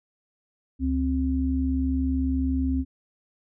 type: tone pair together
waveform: sine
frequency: 71 / 263 Hz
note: C#2 / C4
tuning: +42 / +9 cents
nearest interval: octave + major seventh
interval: 2267 cents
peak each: -25 / -24 dBFS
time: 0.79-2.85 s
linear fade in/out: 50 ms
effects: none